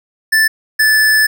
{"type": "tone pair in turn", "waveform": "square", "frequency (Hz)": [1760, 1742.8], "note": ["A6", "A6"], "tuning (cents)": [0, -17], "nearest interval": "unison", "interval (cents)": 17, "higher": "first", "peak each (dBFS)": -9, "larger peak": "neither", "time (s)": [[0.32, 0.48], [0.79, 1.27]], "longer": "second", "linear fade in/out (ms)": 10, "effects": []}